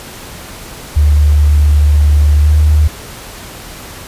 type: tone with pitch glide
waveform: sine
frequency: 73.9 to 75.93 Hz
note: D2 to D#2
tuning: +11 to -42 cents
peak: -5 dBFS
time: 0.96-2.88 s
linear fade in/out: 10 ms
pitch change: +47 cents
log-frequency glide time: 2.41-2.5 s
effects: pink hiss -30 dBFS RMS until 4.07 s + resampled to 32000 Hz